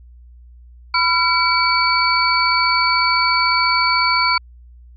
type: tone cluster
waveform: sine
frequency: 999 / 1369 / 2285 / 4483 Hz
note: B5 / F6 / D7 / C#8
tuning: +20 / -35 / -48 / +19 cents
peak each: -19 dBFS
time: 0.94-4.38 s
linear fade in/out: 5 ms
effects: added 60 Hz sine -40 dBFS peak until 4.96 s